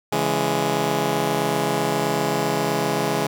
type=chord; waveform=10% pulse; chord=C# minor; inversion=none; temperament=just; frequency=138.59 / 166.31 / 207.9 Hz; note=C#3 / E3 / G#3; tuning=0 / +16 / +2 cents; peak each=-17 dBFS; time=0.12-3.27 s; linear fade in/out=5 ms; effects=none